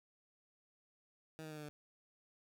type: tone with pitch steps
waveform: 15% pulse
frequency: 158.3 / 155.76 / 153.26 / 150.8 / 148.38 Hz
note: D#3 / D#3 / D#3 / D3 / D3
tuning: +30 / +2 / -26 / +46 / +18 cents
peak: -40 dBFS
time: 1.39-1.69 s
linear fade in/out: 0 ms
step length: 60 ms
effects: none

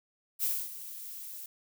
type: noise with ADSR envelope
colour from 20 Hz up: violet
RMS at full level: -29 dBFS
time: 0.39-1.46 s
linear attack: 46 ms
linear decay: 250 ms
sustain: -14 dB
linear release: 3 ms
effects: none

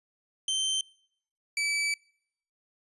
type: tone pair in turn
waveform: sawtooth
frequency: 3111 / 2304 Hz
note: G7 / D7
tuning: -14 / -34 cents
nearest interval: perfect fourth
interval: 520 cents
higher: first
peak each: -23 dBFS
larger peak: neither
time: 0.48-0.81 / 1.57-1.94 s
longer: second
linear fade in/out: 2 ms
effects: noise-tail reverb RT60 0.7 s tail -26 dB re dry + resampled to 24000 Hz

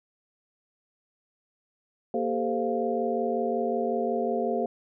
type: tone cluster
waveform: sine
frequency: 234.3 / 393.8 / 439.3 / 519 / 697 Hz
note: A#3 / G4 / A4 / C5 / F5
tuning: +9 / +8 / -3 / -14 / -4 cents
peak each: -31 dBFS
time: 2.14-4.66 s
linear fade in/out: 2 ms
effects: none

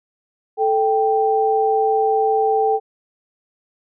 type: tone pair together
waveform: sine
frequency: 438.8 / 784 Hz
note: A4 / G5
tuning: -5 / 0 cents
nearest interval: minor seventh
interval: 1005 cents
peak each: -17 dBFS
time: 0.57-2.8 s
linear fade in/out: 50 ms
effects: none

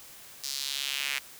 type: tone with high-pass filter sweep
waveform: square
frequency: 69.3 Hz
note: C#2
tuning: in tune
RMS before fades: -33 dBFS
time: 0.43-1.19 s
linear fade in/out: 10 ms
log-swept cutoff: 5100 to 2200 Hz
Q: 2.3
effects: white hiss -49 dBFS RMS until 1.39 s

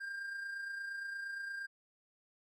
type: tone with amplitude modulation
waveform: triangle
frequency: 1597 Hz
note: G6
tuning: 32 cents sharp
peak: -36 dBFS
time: 0-1.67 s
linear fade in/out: 20 ms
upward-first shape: sine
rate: 28.6 Hz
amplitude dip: 40%
effects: none

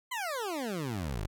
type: exponential sweep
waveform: 20% pulse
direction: down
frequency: 1054 to 44.01 Hz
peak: -28 dBFS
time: 0.11-1.27 s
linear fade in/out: 10 ms
effects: none

